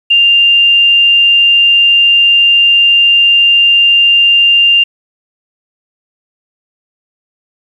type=tone; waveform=sine; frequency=2794 Hz; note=F7; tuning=in tune; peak=-4 dBFS; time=0.1-4.84 s; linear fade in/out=10 ms; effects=7-bit